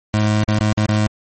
25% pulse tone with dropouts, 106.4 Hz, G#2, 42 cents sharp, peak -10 dBFS, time 0.14-1.07 s, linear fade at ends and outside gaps 0 ms, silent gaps 0.439-0.481 / 0.589-0.61 / 0.725-0.775 / 0.861-0.888 s, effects MP3 32 kbps

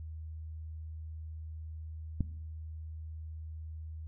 click, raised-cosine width 5 ms, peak -18 dBFS, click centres 2.207 s, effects noise-tail reverb RT60 0.8 s tail -18 dB re dry + added 79 Hz sine -40 dBFS peak until 4.07 s

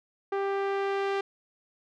sawtooth tone with low-pass filter sweep, 394.5 Hz, G4, 11 cents sharp, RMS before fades -29 dBFS, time 0.32-1.21 s, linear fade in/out 5 ms, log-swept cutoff 1500 to 3100 Hz, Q 0.77, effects none

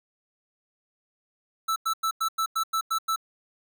square tone bursts, 1318.5 Hz, E6, in tune, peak -24 dBFS, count 9, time 1.68-3.161 s, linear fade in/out 10 ms, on 81 ms, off 94 ms, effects none

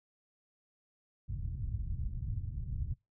white low-pass noise, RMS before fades -37 dBFS, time 1.28-2.94 s, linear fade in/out 10 ms, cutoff 110 Hz, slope 24 dB/octave, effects noise-tail reverb RT60 0.2 s tail -23 dB re dry

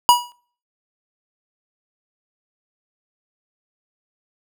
square tone with exponential decay, 969 Hz, B5, 33 cents flat, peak -6 dBFS, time 0.09-0.32 s, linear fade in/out 0 ms, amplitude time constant 48 ms, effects noise-tail reverb RT60 0.5 s tail -25 dB re dry

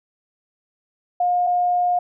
sine tone pair in turn, 713 / 713 Hz, F5 / F5, +36 / +36 cents, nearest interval unison, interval 0 cents, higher neither, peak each -16 dBFS, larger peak neither, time 1.2-1.47 / 1.47-1.99 s, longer second, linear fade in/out 5 ms, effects none

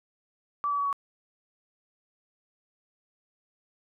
sine tone with pitch steps, 1157 / 1145.7 / 1134.5 / 1123.4 Hz, D6 / D6 / C#6 / C#6, -26 / -43 / +40 / +23 cents, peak -25 dBFS, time 0.64-0.928 s, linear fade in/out 0 ms, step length 72 ms, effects none

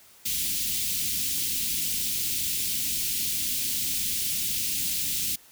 white band-stop noise, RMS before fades -28 dBFS, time 0.25-5.36 s, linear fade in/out 10 ms, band 280 to 2600 Hz, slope 24 dB/octave, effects white hiss -54 dBFS RMS until 5.51 s

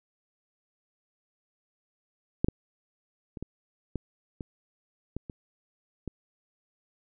clicks, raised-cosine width 3 ms, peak -10 / -12 / -26 / -22 / -18 / -23 / -20 / -25 / -21 dBFS, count 9, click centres 2.445 / 2.485 / 3.372 / 3.426 / 3.957 / 4.408 / 5.166 / 5.298 / 6.077 s, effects none

